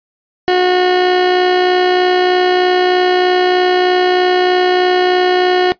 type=tone with amplitude modulation; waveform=30% pulse; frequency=363.6 Hz; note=F#4; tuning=30 cents flat; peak=-5 dBFS; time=0.48-5.72 s; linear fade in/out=0 ms; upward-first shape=sine; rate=63.2 Hz; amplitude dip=30%; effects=noise-tail reverb RT60 0.1 s tail -17 dB re dry + resampled to 11025 Hz